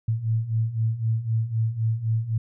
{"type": "beating tone pair", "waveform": "sine", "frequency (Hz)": [110, 113.9], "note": ["A2", "A#2"], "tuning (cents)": [0, -40], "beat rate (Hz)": 3.9, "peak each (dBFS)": [-27, -23], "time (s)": [0.08, 2.38], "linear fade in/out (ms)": 5, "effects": []}